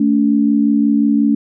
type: tone pair together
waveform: sine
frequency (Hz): 220 / 285.6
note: A3 / D4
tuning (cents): 0 / -48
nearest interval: perfect fourth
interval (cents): 452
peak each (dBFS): -13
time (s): 0-1.35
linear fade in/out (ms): 5
effects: none

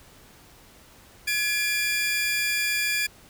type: tone pair together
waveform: sawtooth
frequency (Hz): 1691 / 2391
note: G#6 / D7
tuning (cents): +31 / +30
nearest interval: tritone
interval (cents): 599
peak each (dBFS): -25 / -21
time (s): 1.27-3.07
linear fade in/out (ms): 10
effects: pink hiss -52 dBFS RMS until 3.29 s

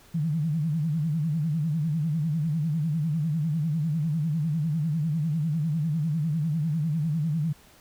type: tone with vibrato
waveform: sine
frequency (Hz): 156.3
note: D#3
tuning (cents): +8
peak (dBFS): -23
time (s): 0.14-7.53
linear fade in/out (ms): 10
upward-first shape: sine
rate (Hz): 10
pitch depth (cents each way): 140
effects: pink hiss -55 dBFS RMS until 7.8 s

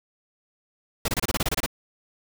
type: noise bursts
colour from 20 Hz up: pink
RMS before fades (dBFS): -24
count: 11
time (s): 1.05-1.662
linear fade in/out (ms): 5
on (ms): 32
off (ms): 26
effects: none

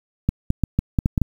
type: clicks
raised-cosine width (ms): 5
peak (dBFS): -5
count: 8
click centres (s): 0.29 / 0.504 / 0.637 / 0.79 / 0.988 / 1.059 / 1.178 / 1.217
effects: 7-bit

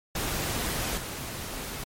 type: noise with level steps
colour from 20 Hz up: pink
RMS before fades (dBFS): -30 / -36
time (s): 0.15-1.84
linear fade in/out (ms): 5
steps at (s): 0.97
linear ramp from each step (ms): 10
effects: MP3 64 kbps

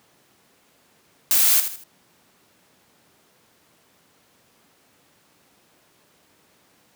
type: noise with echo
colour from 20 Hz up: blue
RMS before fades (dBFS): -17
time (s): 1.31-1.6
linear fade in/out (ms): 0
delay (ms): 79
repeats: 3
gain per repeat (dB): -9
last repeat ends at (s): 1.837
effects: pink hiss -59 dBFS RMS until 6.95 s + high-pass 150 Hz 12 dB/octave

